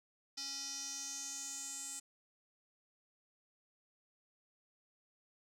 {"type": "tone with band-pass filter sweep", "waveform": "square", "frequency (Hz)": 276.3, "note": "C#4", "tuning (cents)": -6, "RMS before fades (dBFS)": -44, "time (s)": [0.37, 2], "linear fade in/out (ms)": 10, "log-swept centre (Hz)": [5200, 7800], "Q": 5.9, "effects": []}